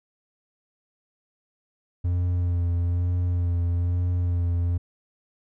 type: tone with vibrato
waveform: triangle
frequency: 87.6 Hz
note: F2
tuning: 6 cents sharp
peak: -19 dBFS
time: 2.04-4.78 s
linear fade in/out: 10 ms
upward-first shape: sine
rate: 1.1 Hz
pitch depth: 25 cents each way
effects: none